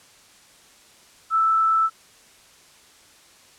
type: tone with frequency modulation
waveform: sine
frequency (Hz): 1318.5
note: E6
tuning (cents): 0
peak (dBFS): -16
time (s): 1.3-1.9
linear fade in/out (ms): 50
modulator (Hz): 28.8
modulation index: 0.3
effects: white hiss -52 dBFS RMS until 3.58 s + low-pass 9000 Hz 12 dB/octave